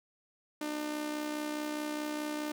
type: tone with amplitude modulation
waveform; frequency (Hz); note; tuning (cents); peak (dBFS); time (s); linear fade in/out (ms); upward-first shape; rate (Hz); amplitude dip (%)
sawtooth; 300.8; D4; +42; -28; 0.61-2.52; 5; sine; 64.8; 50
effects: none